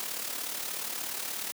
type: noise with amplitude modulation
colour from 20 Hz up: white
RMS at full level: -33 dBFS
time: 0-1.52 s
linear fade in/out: 0 ms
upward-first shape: sine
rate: 36.8 Hz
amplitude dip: 55%
effects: high-pass 200 Hz 12 dB/octave